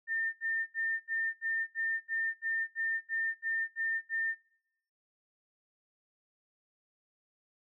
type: tone bursts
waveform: sine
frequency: 1807 Hz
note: A6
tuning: 46 cents sharp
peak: -30 dBFS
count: 13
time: 0.07-4.35 s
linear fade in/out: 50 ms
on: 260 ms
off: 75 ms
effects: noise-tail reverb RT60 0.8 s tail -23 dB re dry